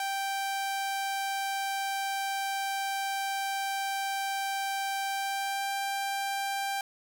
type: tone with pitch glide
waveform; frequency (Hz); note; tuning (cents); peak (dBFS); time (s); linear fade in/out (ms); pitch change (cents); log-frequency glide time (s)
sawtooth; 784 to 789.5; G5 to G5; 0 to +12; -26; 0-6.81; 2; +12; 5.06-5.7
effects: none